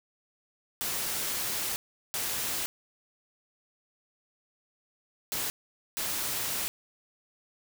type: noise bursts at uneven times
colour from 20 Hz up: white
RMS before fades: -32 dBFS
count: 4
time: 0.81-1.76 / 2.14-2.66 / 5.32-5.5 / 5.97-6.68 s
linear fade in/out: 0 ms
effects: none